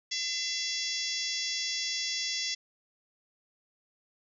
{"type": "harmonic tone", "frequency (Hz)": 677, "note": "E5", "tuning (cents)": 46, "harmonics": [3, 4, 5, 6, 7, 8, 9, 10], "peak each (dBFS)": [-39, -43, -37, -42, -37, -36, -39, -43], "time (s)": [0.11, 2.55], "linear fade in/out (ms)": 10, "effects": []}